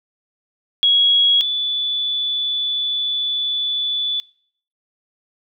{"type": "tone pair in turn", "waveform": "sine", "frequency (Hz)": [3322, 3467], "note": ["G#7", "A7"], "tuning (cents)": [0, -26], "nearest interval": "minor second", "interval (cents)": 74, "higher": "second", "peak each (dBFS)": [-11, -18], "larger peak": "first", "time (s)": [[0.83, 1.41], [1.41, 4.2]], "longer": "second", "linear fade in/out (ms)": 0, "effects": ["noise-tail reverb RT60 0.6 s tail -25 dB re dry"]}